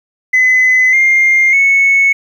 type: tone with pitch steps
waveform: sine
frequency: 2023 / 2113 / 2206 Hz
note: B6 / C7 / C#7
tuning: +41 / +16 / -9 cents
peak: -5 dBFS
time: 0.33-2.13 s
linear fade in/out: 10 ms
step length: 600 ms
effects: tanh soft clip ceiling -3 dBFS + 7-bit